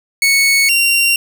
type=tone pair in turn; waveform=sawtooth; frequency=2213 / 2761 Hz; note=C#7 / F7; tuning=-3 / -20 cents; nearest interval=major third; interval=383 cents; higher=second; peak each=-6 / -7 dBFS; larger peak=first; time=0.22-0.69 / 0.69-1.16 s; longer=neither; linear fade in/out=2 ms; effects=none